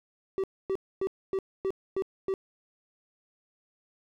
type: tone bursts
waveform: triangle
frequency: 384.8 Hz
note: G4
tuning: 32 cents flat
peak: -24 dBFS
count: 7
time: 0.38-2.339 s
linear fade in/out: 0 ms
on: 57 ms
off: 260 ms
effects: none